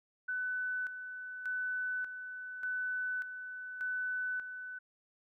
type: tone with tremolo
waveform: sine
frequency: 1500 Hz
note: F#6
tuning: 23 cents sharp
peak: -33 dBFS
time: 0.28-4.79 s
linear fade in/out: 10 ms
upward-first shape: square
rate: 0.85 Hz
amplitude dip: 60%
effects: none